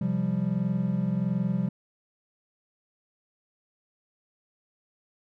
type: chord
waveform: triangle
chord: C suspended fourth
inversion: none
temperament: equal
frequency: 130.81 / 174.61 / 196 Hz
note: C3 / F3 / G3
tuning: 0 / 0 / 0 cents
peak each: -29 / -26 / -26 dBFS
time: 0.01-1.69 s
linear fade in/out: 5 ms
effects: none